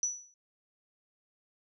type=tone with exponential decay; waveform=sine; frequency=5920 Hz; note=F#8; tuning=in tune; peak=-25 dBFS; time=0.03-0.34 s; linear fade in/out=1 ms; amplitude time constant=67 ms; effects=none